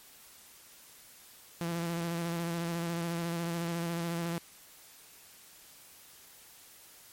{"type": "tone with vibrato", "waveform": "sawtooth", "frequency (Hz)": 169.2, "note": "E3", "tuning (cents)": 45, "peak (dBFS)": -28, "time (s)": [1.61, 4.38], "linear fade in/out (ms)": 0, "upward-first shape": "square", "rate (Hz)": 14, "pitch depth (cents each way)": 22, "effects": ["white hiss -55 dBFS RMS until 7.12 s", "MP3 64 kbps"]}